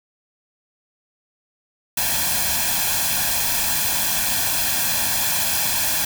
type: noise with comb filter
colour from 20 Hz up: white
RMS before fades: -21 dBFS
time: 1.97-6.05 s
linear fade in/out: 5 ms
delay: 1.2 ms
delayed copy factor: +0.7
effects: none